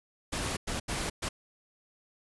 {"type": "noise bursts at uneven times", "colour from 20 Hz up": "pink", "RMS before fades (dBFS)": -33, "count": 4, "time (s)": [[0.32, 0.57], [0.67, 0.8], [0.88, 1.1], [1.22, 1.29]], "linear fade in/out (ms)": 10, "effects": ["resampled to 24000 Hz"]}